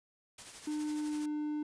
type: noise with tremolo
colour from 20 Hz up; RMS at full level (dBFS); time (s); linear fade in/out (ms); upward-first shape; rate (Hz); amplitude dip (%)
white; -47; 0.38-1.26; 5; sine; 12; 45
type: tone with pitch glide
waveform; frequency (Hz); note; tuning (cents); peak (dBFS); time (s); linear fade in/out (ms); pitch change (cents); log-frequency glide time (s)
triangle; 302 to 300.1; D4 to D4; +48 to +38; -31; 0.67-1.63; 5; -10; 0.83-1.2
effects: resampled to 22050 Hz